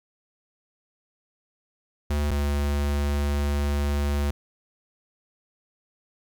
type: tone pair in turn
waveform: square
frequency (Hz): 73.42 / 71.99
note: D2 / D2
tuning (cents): 0 / -34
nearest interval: unison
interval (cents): 34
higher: first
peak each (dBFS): -23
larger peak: neither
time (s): 2.1-2.31 / 2.31-4.31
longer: second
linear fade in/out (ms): 5
effects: 10-bit